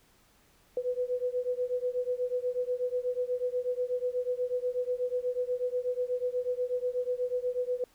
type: beating tone pair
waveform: sine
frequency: 493.9 / 502.1 Hz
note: B4 / B4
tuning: 0 / +29 cents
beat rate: 8.2 Hz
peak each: -31 / -32 dBFS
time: 0.77-7.84 s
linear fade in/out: 2 ms
effects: pink hiss -64 dBFS RMS until 7.94 s